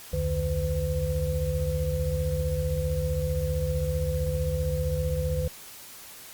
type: tone cluster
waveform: sine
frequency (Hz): 68.4 / 83.8 / 151.3 / 507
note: C#2 / E2 / D#3 / B4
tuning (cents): -23 / +29 / -48 / +45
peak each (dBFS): -30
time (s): 0.13-5.48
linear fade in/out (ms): 5
effects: white hiss -45 dBFS RMS until 6.33 s + Opus 48 kbps